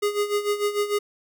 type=tone with tremolo; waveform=square; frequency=412.4 Hz; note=G#4; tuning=12 cents flat; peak=-20 dBFS; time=0.02-0.99 s; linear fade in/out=10 ms; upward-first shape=sine; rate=6.7 Hz; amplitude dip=75%; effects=none